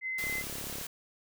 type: tone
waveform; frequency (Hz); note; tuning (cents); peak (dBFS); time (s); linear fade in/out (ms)
sine; 2055; C7; -32; -32; 0.01-0.44; 50
type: noise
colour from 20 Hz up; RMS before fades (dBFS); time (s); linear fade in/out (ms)
white; -40; 0.18-0.87; 5
type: click train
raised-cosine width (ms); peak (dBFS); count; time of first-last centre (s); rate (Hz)
2; -30; 21; 0.24-0.813; 34.9
effects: none